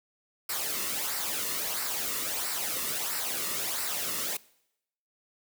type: noise with flanger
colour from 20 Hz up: white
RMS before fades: -32 dBFS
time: 0.49-4.37 s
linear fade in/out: 5 ms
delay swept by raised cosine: 0.3 to 1.3 ms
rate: 1.5 Hz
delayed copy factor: -0.6
effects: noise-tail reverb RT60 0.8 s tail -22 dB re dry